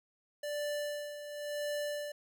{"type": "tone with tremolo", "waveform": "square", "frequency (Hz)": 587.3, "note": "D5", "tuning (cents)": 0, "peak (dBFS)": -34, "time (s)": [0.43, 2.12], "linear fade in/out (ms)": 5, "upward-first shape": "sine", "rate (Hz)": 0.95, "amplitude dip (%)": 65, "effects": []}